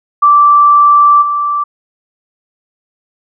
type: tone with level steps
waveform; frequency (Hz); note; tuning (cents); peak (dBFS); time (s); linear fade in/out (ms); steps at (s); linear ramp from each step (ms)
sine; 1168; D6; -10; -3 / -11; 0.22-1.64; 10; 1.21; 20
effects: none